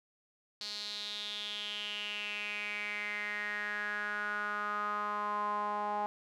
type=tone with band-pass filter sweep; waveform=sawtooth; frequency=207.7 Hz; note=G#3; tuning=in tune; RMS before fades=-37 dBFS; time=0.61-6.06 s; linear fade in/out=0 ms; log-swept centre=4400 to 870 Hz; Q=6.4; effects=none